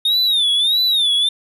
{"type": "tone with vibrato", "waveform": "triangle", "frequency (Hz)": 3660, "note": "A#7", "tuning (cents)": -32, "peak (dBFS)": -12, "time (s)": [0.05, 1.29], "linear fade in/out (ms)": 5, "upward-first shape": "sine", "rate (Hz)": 1.6, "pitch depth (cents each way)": 150, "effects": []}